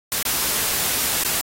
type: noise with dropouts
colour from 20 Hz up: white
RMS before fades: -22 dBFS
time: 0.12-1.41 s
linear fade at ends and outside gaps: 0 ms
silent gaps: 0.227-0.253 / 1.235-1.248 s
effects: AAC 48 kbps